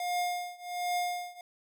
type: tone with tremolo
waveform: square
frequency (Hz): 711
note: F5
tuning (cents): +31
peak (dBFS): -28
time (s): 0-1.41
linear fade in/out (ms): 2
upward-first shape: triangle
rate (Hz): 1.3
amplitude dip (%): 95
effects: none